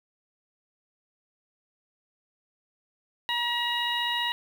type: harmonic tone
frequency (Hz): 955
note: A#5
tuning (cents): +42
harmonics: 1 / 2 / 3 / 4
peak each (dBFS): -31 / -31 / -31 / -31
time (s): 3.29-4.32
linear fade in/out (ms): 0
effects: 8-bit